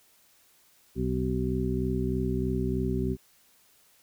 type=harmonic tone; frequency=63.2 Hz; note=B1; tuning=41 cents sharp; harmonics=1 / 2 / 3 / 4 / 6; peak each=-32 / -32 / -32 / -32 / -32 dBFS; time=0.95-3.17 s; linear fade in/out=50 ms; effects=white hiss -62 dBFS RMS until 4.02 s